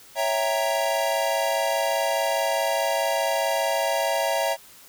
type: chord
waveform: square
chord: C# diminished seventh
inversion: none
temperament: equal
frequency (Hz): 554.4 / 659.3 / 784 / 932.3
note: C#5 / E5 / G5 / Bb5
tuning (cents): 0 / 0 / 0 / 0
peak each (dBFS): -28 / -26 / -31 / -29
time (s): 0.15-4.57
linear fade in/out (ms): 50
effects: white hiss -49 dBFS RMS until 4.88 s